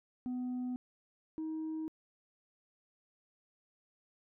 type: tone pair in turn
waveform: sine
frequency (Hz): 250 / 316.1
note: B3 / D#4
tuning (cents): +21 / +27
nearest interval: major third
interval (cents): 406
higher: second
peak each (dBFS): -32 / -34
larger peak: first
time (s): 0.26-0.76 / 1.38-1.88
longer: neither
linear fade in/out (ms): 0
effects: tanh soft clip ceiling -34 dBFS